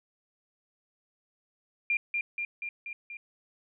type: tone with echo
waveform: sine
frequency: 2395 Hz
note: D7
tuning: 33 cents sharp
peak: -24 dBFS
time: 1.9-1.97 s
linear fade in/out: 2 ms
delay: 240 ms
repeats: 5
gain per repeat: -3 dB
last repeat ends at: 3.17 s
effects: none

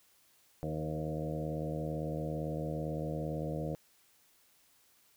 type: harmonic tone with a mistuned harmonic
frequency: 77.78 Hz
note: D#2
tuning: in tune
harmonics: 1 / 2 / 3 / 4 / 5 / 6 / 7 / 8 / 9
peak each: -45 / -37 / -46 / -42 / -52 / -43 / -42 / -46 / -48 dBFS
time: 0.63-3.75 s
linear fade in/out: 0 ms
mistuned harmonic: 7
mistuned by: -23 cents
effects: white hiss -67 dBFS RMS until 5.16 s

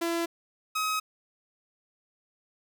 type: tone pair in turn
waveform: sawtooth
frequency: 337 / 1269.4 Hz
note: E4 / D#6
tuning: +38 / +34 cents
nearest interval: octave + major seventh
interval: 2296 cents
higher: second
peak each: -23 / -23 dBFS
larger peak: neither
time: 0.01-0.26 / 0.75-1 s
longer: neither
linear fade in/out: 10 ms
effects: none

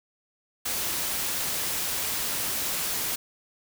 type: noise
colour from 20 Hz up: white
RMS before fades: -29 dBFS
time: 0.65-3.16 s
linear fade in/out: 10 ms
effects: none

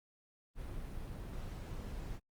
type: noise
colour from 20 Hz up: brown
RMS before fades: -43 dBFS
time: 0.55-2.2 s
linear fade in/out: 50 ms
effects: Opus 32 kbps

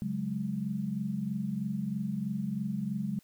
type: chord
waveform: sine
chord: C# suspended fourth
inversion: none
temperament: just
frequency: 138.59 / 184.79 / 207.9 Hz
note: C#3 / F#3 / G#3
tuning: 0 / -2 / +2 cents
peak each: -38 / -35 / -33 dBFS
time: 0.02-3.19 s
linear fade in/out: 0 ms
effects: white hiss -65 dBFS RMS until 3.23 s

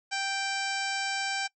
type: harmonic tone with a mistuned harmonic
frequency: 784 Hz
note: G5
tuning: in tune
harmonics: 1 / 2 / 3 / 4 / 5 / 6 / 7 / 8 / 9 / 10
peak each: -34 / -34 / -36 / -40 / -43 / -40 / -40 / -46 / -46 / -43 dBFS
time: 0.11-1.48 s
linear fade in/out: 20 ms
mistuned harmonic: 4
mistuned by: -23 cents
effects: noise-tail reverb RT60 0.1 s tail -22 dB re dry

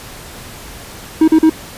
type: tone bursts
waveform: triangle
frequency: 317.4 Hz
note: D#4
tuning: 35 cents sharp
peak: -3 dBFS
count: 3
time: 1.21-1.497 s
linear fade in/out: 5 ms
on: 69 ms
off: 40 ms
effects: pink hiss -33 dBFS RMS until 1.77 s + resampled to 32000 Hz

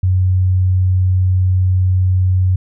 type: tone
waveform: sine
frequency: 92.5 Hz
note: F#2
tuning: in tune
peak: -10 dBFS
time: 0.03-2.56 s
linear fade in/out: 5 ms
effects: none

